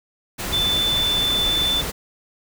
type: tone in noise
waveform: sine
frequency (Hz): 3520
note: A7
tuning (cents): 0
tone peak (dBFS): -18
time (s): 0.52-1.82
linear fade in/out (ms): 20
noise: pink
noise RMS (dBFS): -27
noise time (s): 0.38-1.92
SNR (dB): +6
effects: none